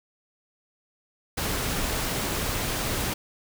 pink noise, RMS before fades -28 dBFS, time 1.37-3.14 s, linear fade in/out 10 ms, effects none

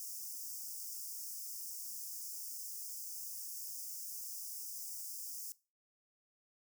white high-pass noise, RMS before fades -45 dBFS, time 0-5.52 s, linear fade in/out 0 ms, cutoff 5000 Hz, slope 96 dB/octave, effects noise-tail reverb RT60 0.3 s tail -19 dB re dry

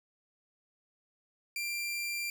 sawtooth tone, 2372 Hz, D7, 17 cents sharp, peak -30 dBFS, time 1.56-2.3 s, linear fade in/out 2 ms, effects none

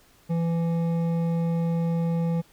triangle tone with hard clipping, 167.4 Hz, E3, 27 cents sharp, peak -24 dBFS, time 0.29-2.42 s, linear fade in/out 20 ms, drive 13 dB, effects pink hiss -58 dBFS RMS until 2.52 s

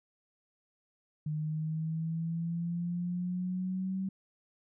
sine exponential sweep, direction up, 152 to 191.8 Hz, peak -31 dBFS, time 1.26-4.09 s, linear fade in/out 5 ms, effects none

